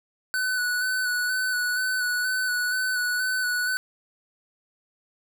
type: tone with vibrato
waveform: square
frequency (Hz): 1492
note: F#6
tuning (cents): +14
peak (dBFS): -24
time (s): 0.34-3.77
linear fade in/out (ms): 0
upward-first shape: square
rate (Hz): 2.1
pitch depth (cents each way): 21
effects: none